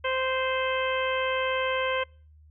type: harmonic tone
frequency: 521 Hz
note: C5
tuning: 7 cents flat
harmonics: 1 / 2 / 3 / 4 / 5 / 6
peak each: -28 / -31 / -33 / -34 / -35 / -36 dBFS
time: 0.04-2.04 s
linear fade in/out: 10 ms
effects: noise-tail reverb RT60 0.4 s tail -26 dB re dry + added 76 Hz sine -51 dBFS peak until 2.5 s